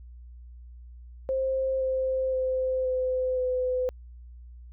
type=tone with pitch steps; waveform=sine; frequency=528 / 522.5 / 517.1 / 511.8 / 506.5 Hz; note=C5 / C5 / C5 / C5 / B4; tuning=+16 / -2 / -20 / -38 / +44 cents; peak=-24 dBFS; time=1.29-3.89 s; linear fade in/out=0 ms; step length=520 ms; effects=added 60 Hz sine -43 dBFS peak until 4.72 s